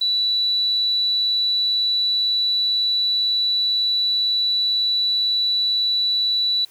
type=tone; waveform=sine; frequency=3951 Hz; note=B7; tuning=in tune; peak=-17 dBFS; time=0.01-6.65 s; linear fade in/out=5 ms; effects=white hiss -52 dBFS RMS until 6.7 s